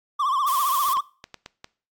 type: tone with vibrato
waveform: triangle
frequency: 1108.7 Hz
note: C#6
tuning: in tune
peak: -18 dBFS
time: 0.19-1.01 s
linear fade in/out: 10 ms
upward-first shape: triangle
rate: 15 Hz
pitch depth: 150 cents each way
type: noise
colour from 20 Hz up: blue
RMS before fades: -30 dBFS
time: 0.47-0.94 s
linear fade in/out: 10 ms
type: clicks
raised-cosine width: 0.2 ms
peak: -20 dBFS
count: 6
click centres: 0.885 / 0.97 / 1.241 / 1.343 / 1.461 / 1.644 s
effects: noise-tail reverb RT60 0.4 s tail -21 dB re dry + AAC 64 kbps